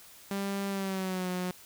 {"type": "tone with pitch glide", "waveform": "sawtooth", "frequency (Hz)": [197.8, 181.38], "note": ["G3", "F#3"], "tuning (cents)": [16, -34], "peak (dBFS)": -27, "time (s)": [0.31, 1.51], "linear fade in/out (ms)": 2, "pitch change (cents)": -150, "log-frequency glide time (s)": [0.69, 1.3], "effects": ["white hiss -53 dBFS RMS until 1.65 s"]}